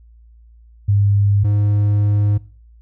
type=tone pair in turn; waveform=sine / triangle; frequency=101.1 / 103.16 Hz; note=G#2 / G#2; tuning=-46 / -11 cents; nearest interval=unison; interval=35 cents; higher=second; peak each=-11 dBFS; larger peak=neither; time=0.88-1.44 / 1.44-2.38 s; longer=second; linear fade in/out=10 ms; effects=noise-tail reverb RT60 0.4 s tail -21 dB re dry + added 57 Hz sine -43 dBFS peak until 2.81 s